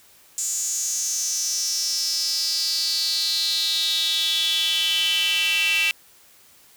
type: tone with high-pass filter sweep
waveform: square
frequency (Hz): 178.7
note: F3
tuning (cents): +40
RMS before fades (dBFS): -23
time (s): 0.38-5.91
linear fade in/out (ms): 0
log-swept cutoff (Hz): 7200 to 2600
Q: 7
effects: white hiss -53 dBFS RMS until 6.76 s